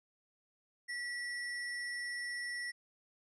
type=tone with sample-and-hold; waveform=sine; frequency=1942 Hz; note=B6; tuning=30 cents flat; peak=-37 dBFS; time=0.88-2.72 s; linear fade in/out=20 ms; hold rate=7350 Hz; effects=resampled to 22050 Hz